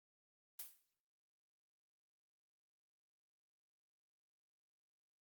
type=noise with exponential decay; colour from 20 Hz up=blue; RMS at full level=-44 dBFS; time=0.59-0.83 s; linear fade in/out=5 ms; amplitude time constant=51 ms; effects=noise-tail reverb RT60 0.7 s tail -19 dB re dry + Opus 32 kbps